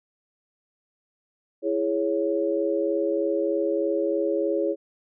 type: chord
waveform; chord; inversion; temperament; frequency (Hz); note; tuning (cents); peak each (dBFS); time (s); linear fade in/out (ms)
sine; C# minor; first; just; 332.6 / 415.8 / 554.4; E4 / G#4 / C#5; +16 / +2 / 0; -26; 1.62-4.76; 50
effects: none